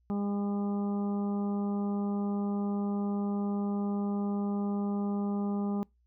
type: harmonic tone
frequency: 202.5 Hz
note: G#3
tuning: 43 cents flat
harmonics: 1 / 2 / 3 / 4 / 5 / 6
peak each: -29 / -39 / -47 / -43 / -51 / -49 dBFS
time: 0.1-5.83 s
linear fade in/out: 0 ms
effects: noise-tail reverb RT60 0.2 s tail -26 dB re dry + added 60 Hz sine -66 dBFS peak until 6.06 s